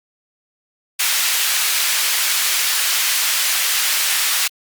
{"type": "high-pass noise", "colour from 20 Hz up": "pink", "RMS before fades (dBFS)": -18, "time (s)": [0.99, 4.48], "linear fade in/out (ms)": 10, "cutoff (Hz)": 2000, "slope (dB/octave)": 12, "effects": ["Opus 48 kbps"]}